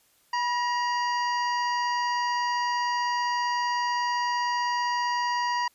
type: harmonic tone with a mistuned harmonic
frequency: 945 Hz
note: A#5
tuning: 23 cents sharp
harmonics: 1 / 2 / 3 / 5 / 6 / 7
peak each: -25 / -32 / -40 / -37 / -47 / -49 dBFS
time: 0.33-5.68 s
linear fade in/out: 5 ms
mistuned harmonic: 1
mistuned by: +53 cents
effects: white hiss -64 dBFS RMS until 5.74 s + resampled to 32000 Hz